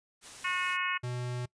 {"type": "noise", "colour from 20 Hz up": "white", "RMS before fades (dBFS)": -47, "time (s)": [0.21, 0.78], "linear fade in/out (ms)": 50}
{"type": "harmonic tone", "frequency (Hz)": 363.2, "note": "F#4", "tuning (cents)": -32, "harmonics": [3, 4, 5, 6, 7, 8], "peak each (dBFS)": [-35, -37, -36, -36, -36, -41], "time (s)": [0.44, 0.98], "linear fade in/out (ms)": 10}
{"type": "tone", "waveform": "square", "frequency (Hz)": 123.47, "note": "B2", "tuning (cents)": 0, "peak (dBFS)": -34, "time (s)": [1.03, 1.46], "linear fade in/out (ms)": 10}
{"effects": ["noise-tail reverb RT60 0.1 s tail -22 dB re dry", "resampled to 22050 Hz"]}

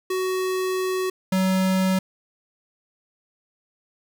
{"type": "tone pair in turn", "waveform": "square", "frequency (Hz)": [373, 188.29], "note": ["F#4", "F#3"], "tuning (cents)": [14, 31], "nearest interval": "octave", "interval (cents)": 1183, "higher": "first", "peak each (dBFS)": [-23, -19], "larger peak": "second", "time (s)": [[0.1, 1.1], [1.32, 1.99]], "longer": "first", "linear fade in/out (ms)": 5, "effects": ["9-bit"]}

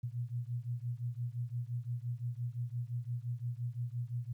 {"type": "beating tone pair", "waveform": "sine", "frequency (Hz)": [118.2, 124], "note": ["A#2", "B2"], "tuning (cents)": [24, 7], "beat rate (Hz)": 5.8, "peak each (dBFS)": [-38, -39], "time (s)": [0.03, 4.33], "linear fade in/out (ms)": 10, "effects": ["12-bit"]}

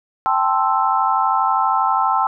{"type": "chord", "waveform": "sine", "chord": "A minor seventh", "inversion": "third", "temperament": "equal with one note detuned", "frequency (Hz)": [784, 876.4, 1046.5, 1318.5], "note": ["G5", "A5", "C6", "E6"], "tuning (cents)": [0, -7, 0, 0], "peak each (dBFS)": -20, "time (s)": [0.26, 2.27], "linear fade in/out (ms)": 0, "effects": []}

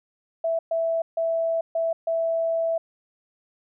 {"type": "tone bursts at uneven times", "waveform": "sine", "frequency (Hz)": 659.3, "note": "E5", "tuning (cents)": 0, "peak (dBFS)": -21, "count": 5, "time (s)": [[0.44, 0.59], [0.71, 1.02], [1.17, 1.61], [1.75, 1.93], [2.07, 2.78]], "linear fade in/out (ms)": 5, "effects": []}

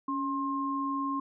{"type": "tone pair together", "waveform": "sine", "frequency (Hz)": [279.1, 1063.5], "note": ["C#4", "C6"], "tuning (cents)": [12, 28], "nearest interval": "octave + major seventh", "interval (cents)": 2316, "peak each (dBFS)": [-32, -31], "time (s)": [0.08, 1.2], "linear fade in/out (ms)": 5, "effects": []}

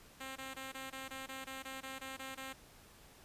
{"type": "tone bursts", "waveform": "5% pulse", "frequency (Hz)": 265.7, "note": "C4", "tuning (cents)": 27, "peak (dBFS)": -32, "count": 13, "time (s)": [0.2, 2.532], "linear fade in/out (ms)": 10, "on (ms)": 160, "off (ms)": 21, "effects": ["pink hiss -60 dBFS RMS until 3.24 s", "resampled to 32000 Hz"]}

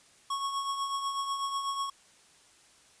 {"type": "tone with tremolo", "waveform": "square", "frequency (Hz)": 1103, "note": "C#6", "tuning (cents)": -9, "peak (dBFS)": -29, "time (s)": [0.3, 1.9], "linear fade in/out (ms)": 5, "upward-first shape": "triangle", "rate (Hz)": 8.1, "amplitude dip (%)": 55, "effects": ["white hiss -60 dBFS RMS until 3 s", "resampled to 22050 Hz"]}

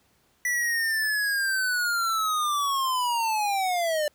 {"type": "linear sweep", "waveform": "square", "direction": "down", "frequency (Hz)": [1970, 587.3], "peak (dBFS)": -24, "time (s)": [0.45, 4.08], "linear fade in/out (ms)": 2, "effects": ["pink hiss -65 dBFS RMS until 4.14 s", "high-pass 60 Hz 12 dB/octave"]}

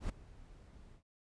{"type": "noise with ADSR envelope", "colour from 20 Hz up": "brown", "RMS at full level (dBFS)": -35, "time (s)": [0, 1.03], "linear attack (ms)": 94, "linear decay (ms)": 7, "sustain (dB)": -21, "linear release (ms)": 99, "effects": ["noise-tail reverb RT60 0.1 s tail -24 dB re dry", "resampled to 22050 Hz"]}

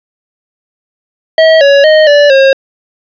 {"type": "tone with pitch steps", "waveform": "square", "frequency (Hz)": [642, 561, 621, 581, 539], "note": ["E5", "C#5", "D#5", "D5", "C#5"], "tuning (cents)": [-46, 21, -3, -19, -49], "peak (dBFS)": -3, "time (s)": [1.38, 2.53], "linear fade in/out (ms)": 2, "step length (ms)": 230, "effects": ["resampled to 11025 Hz", "7-bit"]}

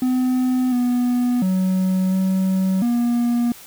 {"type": "tone with pitch steps", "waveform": "triangle", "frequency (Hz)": [254.1, 245.6, 186.9, 189, 238.8], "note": ["B3", "B3", "F#3", "F#3", "A#3"], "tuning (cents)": [49, -9, 18, 37, 42], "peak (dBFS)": -14, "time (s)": [0.02, 3.52], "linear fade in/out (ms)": 2, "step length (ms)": 700, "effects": ["white hiss -42 dBFS RMS until 3.66 s"]}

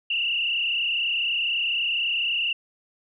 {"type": "tone with frequency modulation", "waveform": "sine", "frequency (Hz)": 2794, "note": "F7", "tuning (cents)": 0, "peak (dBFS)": -22, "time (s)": [0.1, 2.53], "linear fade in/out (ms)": 5, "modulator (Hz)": 32, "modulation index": 3.5, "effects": []}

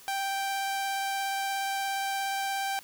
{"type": "tone with vibrato", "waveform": "sawtooth", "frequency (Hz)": 784, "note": "G5", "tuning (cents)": 0, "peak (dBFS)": -25, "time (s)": [0.08, 2.79], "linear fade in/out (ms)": 0, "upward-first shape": "triangle", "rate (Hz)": 17, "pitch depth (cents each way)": 9, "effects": ["white hiss -52 dBFS RMS until 2.83 s"]}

